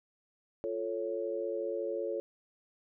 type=chord; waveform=sine; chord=F augmented; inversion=none; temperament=equal; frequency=349.2 / 440 / 554.4 Hz; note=F4 / A4 / C#5; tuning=0 / 0 / 0 cents; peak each=-38 / -36 / -36 dBFS; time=0.64-2.2 s; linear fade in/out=0 ms; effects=none